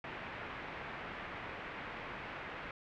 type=low-pass noise; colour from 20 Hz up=white; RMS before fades=-45 dBFS; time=0.04-2.71 s; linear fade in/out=2 ms; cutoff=2300 Hz; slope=24 dB/octave; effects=none